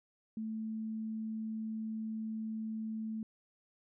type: tone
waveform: sine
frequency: 220 Hz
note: A3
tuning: in tune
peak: -36 dBFS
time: 0.37-3.23 s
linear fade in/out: 2 ms
effects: none